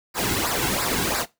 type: noise with flanger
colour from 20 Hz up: pink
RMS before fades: -24 dBFS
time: 0.14-1.26 s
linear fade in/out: 50 ms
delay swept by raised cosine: 0.31 to 1.71 ms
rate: 2.9 Hz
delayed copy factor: -0.75
effects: noise-tail reverb RT60 0.2 s tail -18 dB re dry